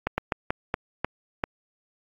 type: slowing click train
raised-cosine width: 0.5 ms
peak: -9 dBFS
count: 7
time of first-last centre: 0.07-1.439 s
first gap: 110 ms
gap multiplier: 1.29
effects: AAC 48 kbps